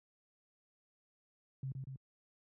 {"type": "tone with echo", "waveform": "sine", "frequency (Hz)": 133.3, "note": "C3", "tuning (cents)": 33, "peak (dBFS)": -37, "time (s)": [1.63, 1.72], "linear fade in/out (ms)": 2, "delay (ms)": 120, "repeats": 2, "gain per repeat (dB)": -3, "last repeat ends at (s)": 1.96, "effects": ["high-pass 60 Hz 12 dB/octave"]}